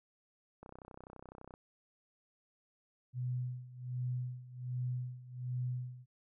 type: click train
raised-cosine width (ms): 1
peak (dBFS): -36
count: 30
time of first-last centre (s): 0.63-1.539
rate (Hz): 31.9
type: tone with tremolo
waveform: sine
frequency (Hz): 125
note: B2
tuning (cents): +21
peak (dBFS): -33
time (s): 3.13-6.06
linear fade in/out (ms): 50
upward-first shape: sine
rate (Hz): 1.3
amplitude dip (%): 85
effects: none